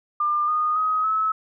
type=tone with pitch steps; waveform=sine; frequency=1198 / 1229.5 / 1261.9 / 1295.2 Hz; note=D6 / D#6 / D#6 / E6; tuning=+34 / -21 / +24 / -31 cents; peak=-19 dBFS; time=0.2-1.32 s; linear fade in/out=5 ms; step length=280 ms; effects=none

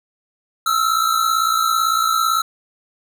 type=tone pair together; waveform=square; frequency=1293 / 1350.9 Hz; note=E6 / E6; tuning=-34 / +42 cents; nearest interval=minor second; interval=76 cents; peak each=-19 dBFS; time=0.66-2.42 s; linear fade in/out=5 ms; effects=none

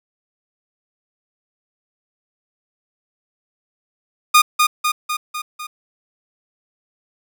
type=tone with echo; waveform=sawtooth; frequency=1224 Hz; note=D#6; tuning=29 cents flat; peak=-4 dBFS; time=4.34-4.42 s; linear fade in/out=10 ms; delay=250 ms; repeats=5; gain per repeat=-4 dB; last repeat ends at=5.67 s; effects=none

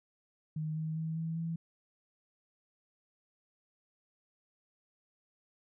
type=tone with pitch steps; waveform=sine; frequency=155.56 / 157.91 / 160.3 / 162.73 / 165.19 Hz; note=D#3 / D#3 / E3 / E3 / E3; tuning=0 / +26 / -48 / -22 / +4 cents; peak=-33 dBFS; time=0.56-1.56 s; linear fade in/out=5 ms; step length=200 ms; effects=none

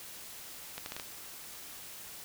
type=accelerating click train; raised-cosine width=0.2 ms; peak=-21 dBFS; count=5; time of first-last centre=0.78-0.998 s; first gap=81 ms; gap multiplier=0.74; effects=white hiss -47 dBFS RMS until 2.24 s

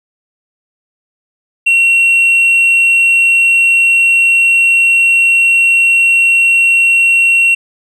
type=tone with hard clipping; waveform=triangle; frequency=2731 Hz; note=F7; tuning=39 cents flat; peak=-5 dBFS; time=1.66-7.55 s; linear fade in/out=10 ms; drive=1 dB; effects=none

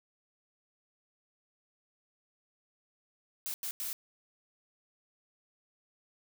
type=noise bursts at uneven times; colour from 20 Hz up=blue; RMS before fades=-37 dBFS; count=3; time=3.46-3.54 / 3.63-3.71 / 3.8-3.93 s; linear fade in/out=0 ms; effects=none

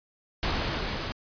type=noise with level ramp; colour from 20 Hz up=pink; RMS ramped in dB=-27 to -33 dBFS; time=0.43-1.12 s; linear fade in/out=0 ms; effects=resampled to 11025 Hz

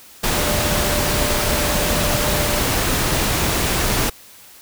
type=tone in noise; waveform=sine; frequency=593 Hz; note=D5; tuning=17 cents sharp; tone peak=-26 dBFS; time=0.35-2.6 s; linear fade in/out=10 ms; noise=pink; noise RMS=-19 dBFS; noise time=0.23-4.1 s; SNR=-10 dB; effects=white hiss -44 dBFS RMS until 4.61 s

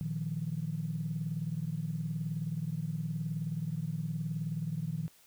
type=chord; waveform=sine; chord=Bb suspended fourth; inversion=none; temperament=equal; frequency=116.54 / 155.56 / 174.61 Hz; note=Bb2 / Eb3 / F3; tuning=0 / 0 / 0 cents; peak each=-40 / -34 / -38 dBFS; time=0.01-5.08 s; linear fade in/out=0 ms; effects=tanh soft clip ceiling -23 dBFS + white hiss -62 dBFS RMS until 5.26 s

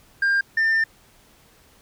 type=tone pair in turn; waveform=sine; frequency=1600 / 1795.9 Hz; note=G6 / A6; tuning=+35 / +35 cents; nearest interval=major second; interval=200 cents; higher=second; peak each=-14 dBFS; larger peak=neither; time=0.22-0.41 / 0.57-0.84 s; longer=second; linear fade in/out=5 ms; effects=tanh soft clip ceiling -16 dBFS + pink hiss -55 dBFS RMS until 1.81 s

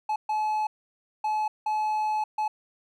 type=tone bursts at uneven times; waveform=triangle; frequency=857 Hz; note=A5; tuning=46 cents flat; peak=-22 dBFS; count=5; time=0.09-0.16 / 0.29-0.67 / 1.24-1.48 / 1.66-2.24 / 2.38-2.48 s; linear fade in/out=5 ms; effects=none

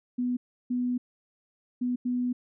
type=tone bursts at uneven times; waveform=sine; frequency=247.2 Hz; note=B3; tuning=2 cents sharp; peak=-25 dBFS; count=4; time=0.18-0.37 / 0.7-0.98 / 1.81-1.96 / 2.05-2.33 s; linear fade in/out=10 ms; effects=none

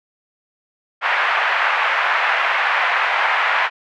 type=band-pass noise; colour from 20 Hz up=white; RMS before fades=-18 dBFS; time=1.01-3.7 s; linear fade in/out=50 ms; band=720 to 2200 Hz; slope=24 dB/octave; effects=none

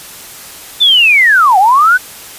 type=linear two-way sweep; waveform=sine; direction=down then up; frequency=3581 to 725 to 1538 Hz; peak=-4 dBFS; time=0.8-1.98 s; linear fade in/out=20 ms; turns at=1.58 s; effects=white hiss -31 dBFS RMS until 2.38 s + resampled to 32000 Hz

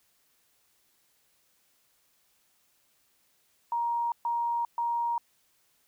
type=tone bursts; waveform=sine; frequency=941 Hz; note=A#5; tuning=16 cents sharp; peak=-26 dBFS; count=3; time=3.72-5.18 s; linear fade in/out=2 ms; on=400 ms; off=130 ms; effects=white hiss -69 dBFS RMS until 5.87 s

